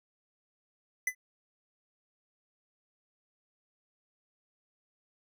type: tone with exponential decay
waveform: square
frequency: 2010 Hz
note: B6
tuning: 30 cents sharp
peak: -25 dBFS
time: 1.07-1.15 s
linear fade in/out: 5 ms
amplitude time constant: 16 ms
effects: none